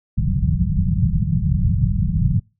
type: low-pass noise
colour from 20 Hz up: white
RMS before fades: -18 dBFS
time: 0.17-2.4 s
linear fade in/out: 10 ms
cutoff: 190 Hz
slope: 96 dB/octave
effects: noise-tail reverb RT60 0.3 s tail -26 dB re dry